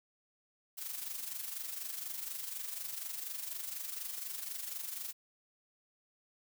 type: noise with amplitude modulation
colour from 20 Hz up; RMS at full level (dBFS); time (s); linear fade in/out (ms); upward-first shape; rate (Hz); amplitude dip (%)
blue; -39; 0.77-5.13; 20; sine; 24.1; 60
effects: none